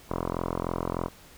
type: tone with low-pass filter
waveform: 5% pulse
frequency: 43.31 Hz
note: F1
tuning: 14 cents flat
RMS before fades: -31 dBFS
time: 0.09-1.09 s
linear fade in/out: 20 ms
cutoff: 950 Hz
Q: 6.6
effects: pink hiss -52 dBFS RMS until 1.37 s